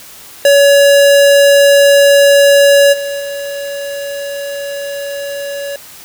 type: tone with level steps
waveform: square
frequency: 564 Hz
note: C#5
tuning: 30 cents sharp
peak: -5 / -18 / -20 dBFS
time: 0.45-5.76 s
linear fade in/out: 2 ms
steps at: 2.92 / 3.19 s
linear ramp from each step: 20 ms
effects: white hiss -35 dBFS RMS until 6.04 s